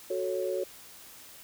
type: chord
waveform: sine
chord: F# minor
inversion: none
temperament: equal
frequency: 370 / 440 / 554.4 Hz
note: F#4 / A4 / C#5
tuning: 0 / 0 / 0 cents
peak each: -32 / -35 / -32 dBFS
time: 0.1-0.64 s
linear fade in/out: 5 ms
effects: white hiss -50 dBFS RMS until 1.43 s